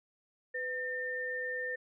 sine tone pair together, 501.1 / 1807 Hz, B4 / A6, +25 / +46 cents, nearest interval octave + minor seventh, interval 2221 cents, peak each -39 / -35 dBFS, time 0.54-1.76 s, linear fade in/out 10 ms, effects none

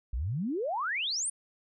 sine exponential sweep, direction up, 51.91 to 9840 Hz, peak -29 dBFS, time 0.13-1.3 s, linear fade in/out 5 ms, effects none

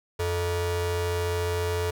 45% pulse ring-modulated tone, 261.6 Hz, C4, in tune, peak -22 dBFS, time 0.19-1.91 s, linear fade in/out 10 ms, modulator 173 Hz, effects none

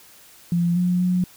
sine tone with pitch steps, 172.5 / 178.9 / 180.8 Hz, F3 / F3 / F#3, -21 / +42 / -40 cents, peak -17 dBFS, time 0.52-1.24 s, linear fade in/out 2 ms, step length 240 ms, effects white hiss -49 dBFS RMS until 1.36 s

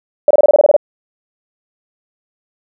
sine tone bursts, 587.3 Hz, D5, in tune, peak -4 dBFS, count 10, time 0.28-0.765 s, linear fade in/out 2 ms, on 26 ms, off 25 ms, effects none

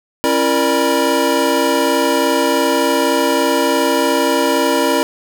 square tone cluster, 274.2 / 336.8 / 468 / 592 / 967 Hz, C#4 / E4 / A#4 / D5 / B5, -19 / +37 / +7 / +14 / -37 cents, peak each -20 dBFS, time 0.24-5.03 s, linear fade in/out 0 ms, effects none

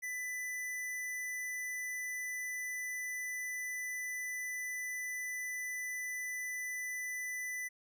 square tone, 1994 Hz, B6, 16 cents sharp, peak -38 dBFS, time 0.02-7.69 s, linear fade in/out 20 ms, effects none

